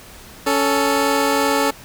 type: tone pair together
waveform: 15% pulse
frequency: 279.1 / 440 Hz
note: C#4 / A4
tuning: +12 / 0 cents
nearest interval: minor sixth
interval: 788 cents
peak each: -12 dBFS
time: 0.46-1.71 s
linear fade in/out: 10 ms
effects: pink hiss -41 dBFS RMS until 1.84 s